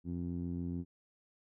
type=tone with low-pass filter; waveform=15% pulse; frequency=87 Hz; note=F2; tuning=6 cents flat; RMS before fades=-38 dBFS; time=0.04-0.85 s; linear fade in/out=50 ms; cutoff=250 Hz; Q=1.8; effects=none